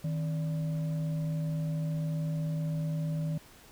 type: tone with frequency modulation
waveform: sine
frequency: 157.7 Hz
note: D#3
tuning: 24 cents sharp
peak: -29 dBFS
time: 0.04-3.38 s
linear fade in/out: 5 ms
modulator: 424 Hz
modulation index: 0.32
effects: pink hiss -55 dBFS RMS until 3.71 s